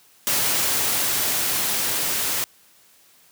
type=noise with level ramp; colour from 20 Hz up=white; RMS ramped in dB=-21 to -24 dBFS; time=0.27-2.44 s; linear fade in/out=0 ms; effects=white hiss -55 dBFS RMS until 3.31 s + high-pass 80 Hz 12 dB/octave